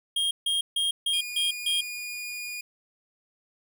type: tone bursts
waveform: square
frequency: 3234 Hz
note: G#7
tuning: 47 cents flat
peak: -24 dBFS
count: 6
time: 0.16-1.81 s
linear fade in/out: 5 ms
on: 150 ms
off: 150 ms
type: tone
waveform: sawtooth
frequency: 2442 Hz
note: D#7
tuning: 33 cents flat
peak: -30 dBFS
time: 1.13-2.61 s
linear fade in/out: 5 ms
effects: none